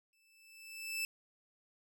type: tone with exponential growth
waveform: sawtooth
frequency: 2637 Hz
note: E7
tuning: in tune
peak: -30 dBFS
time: 0.13-1.05 s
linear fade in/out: 1 ms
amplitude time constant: 200 ms
effects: none